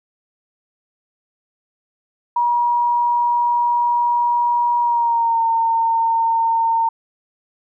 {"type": "tone with pitch glide", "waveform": "sine", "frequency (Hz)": [957, 912.2], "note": ["A#5", "A#5"], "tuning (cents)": [45, -38], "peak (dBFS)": -14, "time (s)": [2.36, 6.89], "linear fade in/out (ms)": 5, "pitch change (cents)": -83, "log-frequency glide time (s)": [4.8, 5.42], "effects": []}